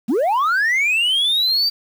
sine linear sweep, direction up, 189 to 4699 Hz, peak -12 dBFS, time 0.08-1.7 s, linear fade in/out 20 ms, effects tanh soft clip ceiling -14 dBFS + 7-bit

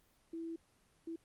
sine tone bursts at uneven times, 330.1 Hz, E4, 2 cents sharp, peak -40 dBFS, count 2, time 0.33-0.56 / 1.07-1.16 s, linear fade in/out 5 ms, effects pink hiss -71 dBFS RMS until 1.24 s + Opus 24 kbps

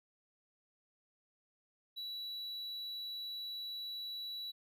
triangle tone, 3929 Hz, B7, 10 cents flat, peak -39 dBFS, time 1.96-4.52 s, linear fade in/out 20 ms, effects none

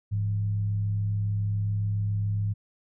sine tone with frequency modulation, 103.3 Hz, G#2, 9 cents flat, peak -24 dBFS, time 0.11-2.54 s, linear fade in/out 20 ms, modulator 67.2 Hz, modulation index 0.31, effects none

